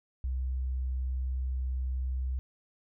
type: tone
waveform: sine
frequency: 64.2 Hz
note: C2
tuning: 32 cents flat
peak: -29 dBFS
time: 0.24-2.39 s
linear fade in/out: 0 ms
effects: none